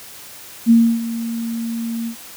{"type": "tone with ADSR envelope", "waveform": "sine", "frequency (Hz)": 230.5, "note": "A#3", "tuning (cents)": -19, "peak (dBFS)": -6, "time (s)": [0.66, 2.16], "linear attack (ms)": 44, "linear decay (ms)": 290, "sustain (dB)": -15, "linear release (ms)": 90, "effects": ["white hiss -38 dBFS RMS until 2.36 s", "high-pass 60 Hz 12 dB/octave"]}